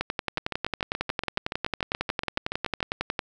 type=two click trains; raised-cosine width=0.3 ms; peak=-13 / -10 dBFS; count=18 / 36; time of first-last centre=0.38-2.805 / 0.01-3.192 s; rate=7.01 / 11 Hz; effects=none